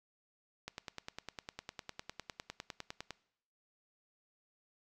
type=click train; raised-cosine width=0.2 ms; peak=-24 dBFS; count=25; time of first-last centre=0.68-3.107 s; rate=9.89 Hz; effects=noise-tail reverb RT60 0.7 s tail -20 dB re dry